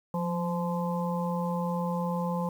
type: harmonic tone with a mistuned harmonic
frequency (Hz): 172.2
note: F3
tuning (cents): -24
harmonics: 1 / 3 / 5 / 6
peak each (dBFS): -29 / -34 / -36 / -37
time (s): 0.14-2.49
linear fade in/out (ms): 2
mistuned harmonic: 1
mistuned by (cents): +41
effects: 9-bit